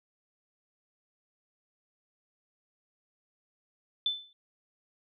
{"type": "tone with exponential decay", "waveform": "sine", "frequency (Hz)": 3520, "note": "A7", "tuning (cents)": 0, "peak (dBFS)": -23, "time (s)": [4.06, 4.33], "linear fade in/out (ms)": 2, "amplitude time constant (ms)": 57, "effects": []}